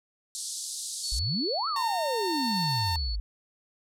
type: band-pass noise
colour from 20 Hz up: white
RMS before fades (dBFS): -36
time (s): 0.35-1.19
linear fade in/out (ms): 0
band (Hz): 3900 to 10000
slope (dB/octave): 48
type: tone with tremolo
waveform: sine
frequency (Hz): 4430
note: C#8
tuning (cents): -2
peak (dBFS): -29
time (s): 1.03-3.16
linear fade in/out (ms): 10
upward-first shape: sine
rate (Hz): 0.75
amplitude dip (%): 65
type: exponential two-way sweep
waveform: sine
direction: up then down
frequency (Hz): 47.21 to 1352 to 47.21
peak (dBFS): -28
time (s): 1.12-3.2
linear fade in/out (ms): 0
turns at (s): 1.68
type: tone with pitch glide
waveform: 40% pulse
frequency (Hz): 914 to 906.1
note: A#5 to A#5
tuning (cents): -34 to -49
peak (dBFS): -29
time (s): 1.76-2.96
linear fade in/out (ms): 2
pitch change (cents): -15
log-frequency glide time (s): 2.03-2.73
effects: none